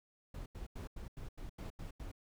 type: noise bursts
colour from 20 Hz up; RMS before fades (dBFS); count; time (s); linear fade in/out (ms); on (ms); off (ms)
brown; -45; 9; 0.34-2.116; 5; 120; 87
effects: none